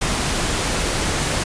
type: noise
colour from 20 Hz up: pink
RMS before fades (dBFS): -21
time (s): 0.01-1.44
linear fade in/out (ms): 10
effects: resampled to 22050 Hz